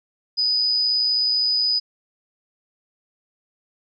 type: tone with amplitude modulation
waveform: sine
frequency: 4978 Hz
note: D#8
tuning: in tune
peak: -16 dBFS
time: 0.37-1.8 s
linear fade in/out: 20 ms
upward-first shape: sine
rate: 119 Hz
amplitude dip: 30%
effects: none